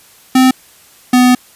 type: tone pair in turn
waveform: square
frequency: 258.4 / 249.9 Hz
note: C4 / B3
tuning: -21 / +21 cents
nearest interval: minor second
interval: 58 cents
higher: first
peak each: -6 dBFS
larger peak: neither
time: 0.35-0.51 / 1.13-1.35 s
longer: second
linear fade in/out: 5 ms
effects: white hiss -44 dBFS RMS until 1.55 s + resampled to 32000 Hz